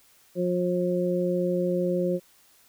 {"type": "harmonic tone", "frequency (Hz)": 178.7, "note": "F3", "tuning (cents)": 40, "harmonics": [1, 2, 3], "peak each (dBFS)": [-27, -27, -27], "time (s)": [0.35, 2.2], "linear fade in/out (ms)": 50, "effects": ["white hiss -59 dBFS RMS until 2.68 s"]}